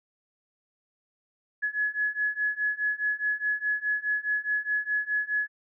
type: beating tone pair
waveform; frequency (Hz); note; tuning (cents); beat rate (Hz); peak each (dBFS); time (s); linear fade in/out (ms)
sine; 1693 / 1697.8; G#6 / G#6; +33 / +38; 4.8; -29 / -28; 1.62-5.48; 20
effects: none